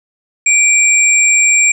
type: tone pair together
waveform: sine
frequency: 2349 / 7458 Hz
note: D7 / A#8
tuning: 0 / 0 cents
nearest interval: octave + minor sixth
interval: 2000 cents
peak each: -10 dBFS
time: 0.46-1.72 s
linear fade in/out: 5 ms
effects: none